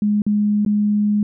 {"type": "tone with dropouts", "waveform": "sine", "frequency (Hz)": 208.1, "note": "G#3", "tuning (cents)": 4, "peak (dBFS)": -14, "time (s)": [0.02, 1.23], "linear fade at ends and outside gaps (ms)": 2, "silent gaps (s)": [[0.22, 0.265], [0.65, 0.662]], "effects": []}